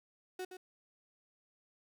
35% pulse tone with echo, 369.3 Hz, F#4, 3 cents flat, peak -37 dBFS, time 0.39-0.45 s, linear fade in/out 5 ms, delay 120 ms, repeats 1, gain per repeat -8 dB, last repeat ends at 0.57 s, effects none

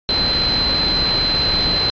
sine tone in noise, 4079 Hz, C8, 45 cents flat, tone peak -16 dBFS, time 0.09-1.9 s, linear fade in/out 0 ms, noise pink, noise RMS -22 dBFS, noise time 0.09-1.9 s, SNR +3 dB, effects resampled to 11025 Hz

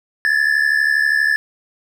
triangle tone pair together, 1696 / 1768.4 Hz, G#6 / A6, +36 / +8 cents, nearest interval minor second, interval 72 cents, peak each -15 / -14 dBFS, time 0.25-1.36 s, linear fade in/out 0 ms, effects none

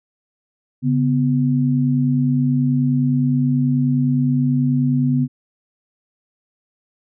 sine tone pair together, 140.51 / 250 Hz, C#3 / B3, +24 / +21 cents, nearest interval minor seventh, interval 997 cents, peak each -17 dBFS, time 0.82-5.28 s, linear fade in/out 50 ms, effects none

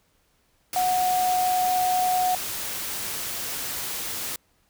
sine tone in noise, 733 Hz, F#5, 16 cents flat, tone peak -20 dBFS, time 0.76-2.35 s, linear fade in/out 2 ms, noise white, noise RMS -31 dBFS, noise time 0.73-4.36 s, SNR +8 dB, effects pink hiss -66 dBFS RMS until 4.69 s

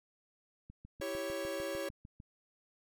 click train, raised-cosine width 5 ms, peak -38 dBFS, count 11, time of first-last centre 0.7-2.202 s, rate 6.66 Hz
45% pulse chord, C# diminished, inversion first, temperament equal, 329.6 / 392 / 554.4 Hz, E4 / G4 / C#5, 0 / 0 / 0 cents, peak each -43 / -43 / -38 dBFS, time 1.01-1.89 s, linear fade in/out 5 ms
effects none

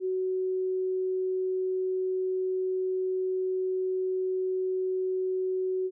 sine tone, 373.1 Hz, F#4, 14 cents sharp, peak -26 dBFS, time 0-5.91 s, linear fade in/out 50 ms, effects none

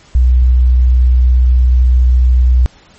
sine tone, 62.2 Hz, B1, 13 cents sharp, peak -5 dBFS, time 0.15-2.66 s, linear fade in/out 0 ms, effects pink hiss -44 dBFS RMS until 2.98 s + MP3 32 kbps

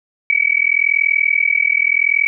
sine tone with amplitude modulation, 2277 Hz, C#7, 46 cents sharp, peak -8 dBFS, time 0.3-2.27 s, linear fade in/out 0 ms, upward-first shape sine, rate 40.8 Hz, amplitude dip 100%, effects none

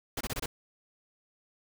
pink noise bursts, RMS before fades -34 dBFS, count 5, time 0.17-0.46 s, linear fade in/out 5 ms, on 38 ms, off 25 ms, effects none

